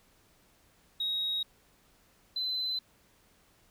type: tone pair in turn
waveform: sine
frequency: 3787 / 4041 Hz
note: A#7 / B7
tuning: +27 / +39 cents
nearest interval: minor second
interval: 112 cents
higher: second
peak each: -28 / -29 dBFS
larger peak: first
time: 1-1.43 / 2.36-2.79 s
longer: neither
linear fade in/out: 5 ms
effects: tanh soft clip ceiling -25 dBFS + pink hiss -65 dBFS RMS until 3.7 s